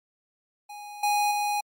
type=tone with level steps; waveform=square; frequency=827 Hz; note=G#5; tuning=8 cents flat; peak=-39 / -22 / -25 dBFS; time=0.69-1.61 s; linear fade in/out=10 ms; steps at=1.03 / 1.31 s; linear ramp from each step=5 ms; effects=MP3 64 kbps